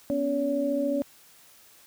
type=tone cluster; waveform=sine; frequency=248.2 / 282.3 / 568 Hz; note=B3 / C#4 / C#5; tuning=+9 / +32 / +42 cents; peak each=-32 / -27 / -27 dBFS; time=0.1-1.02 s; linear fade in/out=0 ms; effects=white hiss -55 dBFS RMS until 1.86 s + high-pass 60 Hz 12 dB/octave